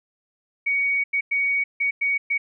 sine tone bursts at uneven times, 2243 Hz, C#7, 20 cents sharp, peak -19 dBFS, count 6, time 0.66-1.04 / 1.13-1.21 / 1.31-1.64 / 1.8-1.91 / 2.01-2.18 / 2.3-2.38 s, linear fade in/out 10 ms, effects none

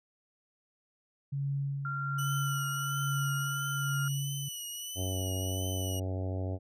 sine tone with tremolo, 139.5 Hz, C#3, 11 cents sharp, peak -29 dBFS, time 1.32-4.49 s, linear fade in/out 10 ms, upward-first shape sine, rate 1.2 Hz, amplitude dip 50%
sine tone with pitch glide, 1382 to 1395.6 Hz, F6 to F6, -19 to -2 cents, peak -34 dBFS, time 1.85-4.08 s, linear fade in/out 2 ms, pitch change +17 cents, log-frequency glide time 2.82-3.8 s
15% pulse tone with vibrato, 2960 Hz, F#7, in tune, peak -31 dBFS, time 2.18-6 s, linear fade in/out 10 ms, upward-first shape triangle, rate 1.5 Hz, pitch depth 50 cents each way
harmonic tone, 93.5 Hz, F#2, 19 cents sharp, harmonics 1 / 2 / 3 / 4 / 5 / 6 / 7 / 8 / 9, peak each -32 / -46 / -41 / -45 / -46 / -45 / -45 / -52 / -57 dBFS, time 4.95-6.59 s, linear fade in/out 50 ms
effects none

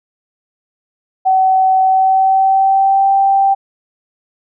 sine tone with pitch glide, 758 to 783.4 Hz, F#5 to G5, +42 to -1 cents, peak -8 dBFS, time 1.25-3.55 s, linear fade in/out 20 ms, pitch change +57 cents, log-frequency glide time 1.82-3.11 s, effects none

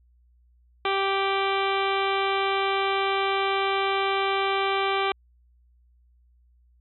harmonic tone with a mistuned harmonic, 390.9 Hz, G4, 5 cents flat, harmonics 1 / 2 / 3 / 4 / 5 / 6 / 7 / 8 / 9 / 10, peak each -27 / -28 / -28 / -35 / -38 / -31 / -39 / -35 / -38 / -42 dBFS, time 0.85-5.12 s, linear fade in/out 2 ms, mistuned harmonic 7, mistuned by +24 cents, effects added 60 Hz sine -57 dBFS peak until 6.8 s

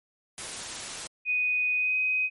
white noise, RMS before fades -36 dBFS, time 0.38-1.07 s, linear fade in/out 0 ms
sine tone with pitch glide, 2489 to 2514 Hz, D#7 to D#7, 0 to +17 cents, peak -23 dBFS, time 1.25-2.3 s, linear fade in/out 50 ms, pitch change +17 cents, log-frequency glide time 1.76-1.96 s
effects MP3 48 kbps

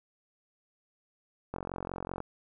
click train, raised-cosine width 1 ms, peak -22 dBFS, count 31, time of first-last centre 1.54-2.204 s, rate 45.2 Hz, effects none

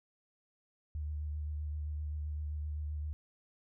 sine tone with vibrato, 75.2 Hz, D2, 42 cents sharp, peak -35 dBFS, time 0.95-3.13 s, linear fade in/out 0 ms, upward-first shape sine, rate 7.7 Hz, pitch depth 24 cents each way, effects none

